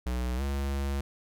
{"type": "tone with pitch glide", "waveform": "square", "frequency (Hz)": [61.74, 69.3], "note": ["B1", "C#2"], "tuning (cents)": [0, 0], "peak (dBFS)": -29, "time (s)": [0.06, 1.01], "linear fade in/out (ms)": 5, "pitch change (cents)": 200, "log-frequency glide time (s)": [0.36, 0.42], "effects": []}